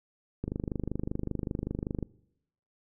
click train, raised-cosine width 3 ms, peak -19 dBFS, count 41, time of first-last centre 0.44-2.027 s, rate 25.2 Hz, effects noise-tail reverb RT60 0.8 s tail -22 dB re dry

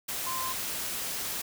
sine tone in noise, 1038 Hz, C6, 14 cents flat, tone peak -33 dBFS, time 0.26-0.53 s, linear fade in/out 10 ms, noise white, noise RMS -34 dBFS, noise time 0.08-1.42 s, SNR -2 dB, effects none

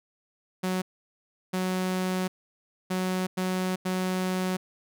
sawtooth tone bursts at uneven times, 185 Hz, F#3, in tune, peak -22 dBFS, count 5, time 0.63-0.82 / 1.53-2.28 / 2.9-3.27 / 3.37-3.76 / 3.85-4.57 s, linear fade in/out 10 ms, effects none

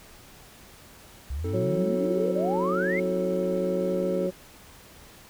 sine exponential sweep, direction up, 63 to 2200 Hz, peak -28 dBFS, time 1.3-3 s, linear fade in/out 5 ms
triangle chord, A diminished, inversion first, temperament equal with one note detuned, 261.6 / 319 / 440 Hz, C4 / Eb4 / A4, 0 / +43 / 0 cents, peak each -35 / -35 / -30 dBFS, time 1.44-4.27 s, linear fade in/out 5 ms
harmonic tone, 183.3 Hz, F#3, 16 cents flat, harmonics 1 / 2 / 3, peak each -30 / -29 / -28 dBFS, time 1.53-4.31 s, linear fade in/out 20 ms
effects pink hiss -50 dBFS RMS until 5.29 s

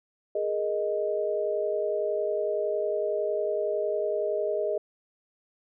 sine chord, Ab suspended second, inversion none, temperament equal, 415.3 / 466.2 / 622.3 Hz, Ab4 / Bb4 / Eb5, 0 / 0 / 0 cents, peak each -29 / -33 / -28 dBFS, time 0.35-4.78 s, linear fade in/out 5 ms, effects none

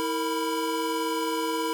square tone cluster, 323.1 / 462.1 / 988 Hz, E4 / A#4 / B5, -35 / -15 / 0 cents, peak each -31 dBFS, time 0-1.73 s, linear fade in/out 0 ms, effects none

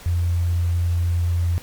sine tone, 86.4 Hz, F2, 18 cents flat, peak -17 dBFS, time 0.06-1.58 s, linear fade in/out 0 ms, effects pink hiss -42 dBFS RMS until 1.62 s + MP3 96 kbps

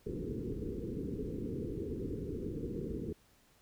white low-pass noise, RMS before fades -39 dBFS, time 0.06-3.13 s, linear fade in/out 5 ms, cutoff 470 Hz, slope 96 dB/octave, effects pink hiss -67 dBFS RMS until 3.61 s

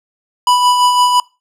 square tone with tremolo, 987.8 Hz, B5, in tune, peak -8 dBFS, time 0.47-1.2 s, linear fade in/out 2 ms, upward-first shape sine, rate 5.9 Hz, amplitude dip 40%, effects noise-tail reverb RT60 0.3 s tail -24 dB re dry + low-pass 10000 Hz 12 dB/octave

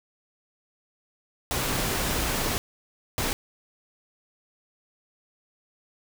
pink noise bursts at uneven times, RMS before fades -27 dBFS, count 2, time 1.51-2.58 / 3.18-3.33 s, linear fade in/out 0 ms, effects none

